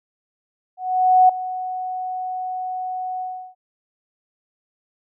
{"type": "tone with ADSR envelope", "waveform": "sine", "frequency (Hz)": 740, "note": "F#5", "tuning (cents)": 0, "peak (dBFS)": -8, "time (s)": [0.77, 3.55], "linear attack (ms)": 520, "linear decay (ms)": 6, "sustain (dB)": -16, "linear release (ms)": 340, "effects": []}